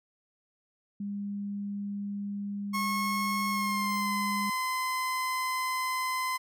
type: tone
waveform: sine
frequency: 202.1 Hz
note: G#3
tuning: 47 cents flat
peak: -32 dBFS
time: 1-4.5 s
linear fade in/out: 5 ms
type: tone with pitch glide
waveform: 30% pulse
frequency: 1088 to 1026.9 Hz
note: C#6 to C6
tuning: -33 to -33 cents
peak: -26 dBFS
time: 2.73-6.38 s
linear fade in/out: 20 ms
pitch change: -100 cents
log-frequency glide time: 3.5-4.12 s
effects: none